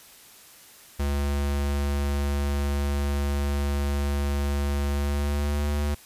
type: tone with pitch glide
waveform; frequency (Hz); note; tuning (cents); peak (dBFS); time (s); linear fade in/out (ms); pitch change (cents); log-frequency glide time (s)
square; 71.1 to 73.14; C#2 to D2; +45 to -7; -24; 0.99-5.95; 10; +48; 4.91-5.68
effects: white hiss -50 dBFS RMS until 6.05 s + resampled to 32000 Hz